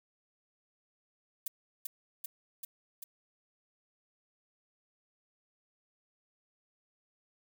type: noise with echo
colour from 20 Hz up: violet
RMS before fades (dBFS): -35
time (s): 1.46-1.48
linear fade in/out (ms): 5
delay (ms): 390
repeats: 4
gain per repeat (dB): -2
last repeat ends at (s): 3.04
effects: none